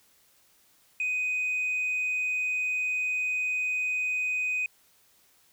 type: tone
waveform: sine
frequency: 2500 Hz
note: D#7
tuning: 8 cents sharp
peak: -24 dBFS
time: 1-4.66 s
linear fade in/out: 2 ms
effects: tanh soft clip ceiling -24 dBFS + white hiss -63 dBFS RMS until 5.52 s